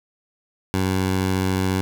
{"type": "tone", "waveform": "15% pulse", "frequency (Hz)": 94.1, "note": "F#2", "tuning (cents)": 30, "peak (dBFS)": -13, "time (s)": [0.74, 1.81], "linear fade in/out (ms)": 0, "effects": []}